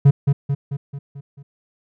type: tone with echo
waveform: triangle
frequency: 140 Hz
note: C#3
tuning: 18 cents sharp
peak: -5 dBFS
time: 0.05-0.11 s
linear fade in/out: 10 ms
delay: 220 ms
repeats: 6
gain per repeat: -5 dB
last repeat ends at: 1.43 s
effects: none